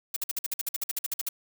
blue noise bursts, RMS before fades -29 dBFS, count 16, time 0.14-1.289 s, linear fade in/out 5 ms, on 24 ms, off 51 ms, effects none

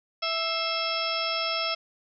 harmonic tone with a mistuned harmonic, 659.3 Hz, E5, in tune, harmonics 1 / 2 / 3 / 4 / 5 / 6 / 7 / 8, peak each -33 / -32 / -37 / -34 / -34 / -40 / -41 / -31 dBFS, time 0.22-1.75 s, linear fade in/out 10 ms, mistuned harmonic 3, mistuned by +120 cents, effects none

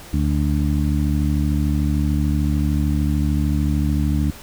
harmonic tone, 73.42 Hz, D2, in tune, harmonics 1 / 2 / 3 / 4, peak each -19 / -22 / -24 / -25 dBFS, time 0.13-4.31 s, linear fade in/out 5 ms, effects pink hiss -40 dBFS RMS until 4.42 s

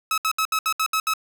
sawtooth tone bursts, 1289 Hz, E6, 39 cents flat, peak -16 dBFS, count 8, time 0.11-1.137 s, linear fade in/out 2 ms, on 68 ms, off 69 ms, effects none

